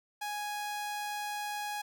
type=tone; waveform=sawtooth; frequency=830.6 Hz; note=G#5; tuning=in tune; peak=-31 dBFS; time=0.21-1.82 s; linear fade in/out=10 ms; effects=none